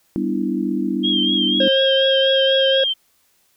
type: chord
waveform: sine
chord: E minor seventh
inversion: first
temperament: equal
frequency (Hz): 196 / 246.9 / 293.7 / 329.6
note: G3 / B3 / D4 / E4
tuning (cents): 0 / 0 / 0 / 0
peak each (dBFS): -24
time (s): 0.16-1.68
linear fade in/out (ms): 0
type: tone with vibrato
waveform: sine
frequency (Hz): 3215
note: G7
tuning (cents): +43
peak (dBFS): -17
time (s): 1.03-2.94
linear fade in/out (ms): 20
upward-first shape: triangle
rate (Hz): 4.1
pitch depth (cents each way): 63
type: harmonic tone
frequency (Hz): 536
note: C5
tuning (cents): +42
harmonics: 1 / 3 / 5 / 7 / 9 / 10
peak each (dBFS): -15 / -25 / -36 / -34 / -44 / -46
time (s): 1.6-2.84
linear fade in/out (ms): 5
effects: white hiss -61 dBFS RMS until 3.56 s